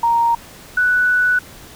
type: tone pair in turn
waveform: sine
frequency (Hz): 932.3 / 1482.8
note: A#5 / F#6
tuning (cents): 0 / +3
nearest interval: minor sixth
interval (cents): 803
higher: second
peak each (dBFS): -12 / -12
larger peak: neither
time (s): 0.03-0.35 / 0.77-1.39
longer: second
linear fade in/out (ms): 5
effects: pink hiss -40 dBFS RMS until 1.75 s